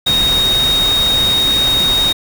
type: tone in noise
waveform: sine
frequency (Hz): 3736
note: A#7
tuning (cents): +3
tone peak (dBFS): -11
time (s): 0.06-2.13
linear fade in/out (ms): 10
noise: pink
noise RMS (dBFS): -21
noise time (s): 0.06-2.13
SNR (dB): +7
effects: none